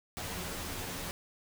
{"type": "noise with comb filter", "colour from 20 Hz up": "pink", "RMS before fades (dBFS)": -39, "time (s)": [0.17, 1.11], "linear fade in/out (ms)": 0, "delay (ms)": 11, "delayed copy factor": 0.65, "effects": []}